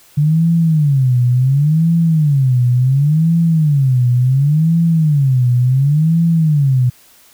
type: tone with vibrato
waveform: sine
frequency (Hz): 143.5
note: D3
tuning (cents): -40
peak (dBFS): -9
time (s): 0.17-6.9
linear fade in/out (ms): 10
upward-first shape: sine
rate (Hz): 0.7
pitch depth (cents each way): 270
effects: white hiss -47 dBFS RMS until 7.33 s